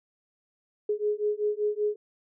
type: beating tone pair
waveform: sine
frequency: 416.6 / 421.8 Hz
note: G#4 / G#4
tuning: +5 / +27 cents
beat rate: 5.2 Hz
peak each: -28 / -28 dBFS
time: 0.89-1.96 s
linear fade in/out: 5 ms
effects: none